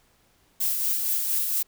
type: noise with tremolo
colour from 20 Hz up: violet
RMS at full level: -24 dBFS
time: 0.6-1.63 s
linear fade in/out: 10 ms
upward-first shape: sine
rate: 4.3 Hz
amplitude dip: 35%
effects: pink hiss -63 dBFS RMS until 1.67 s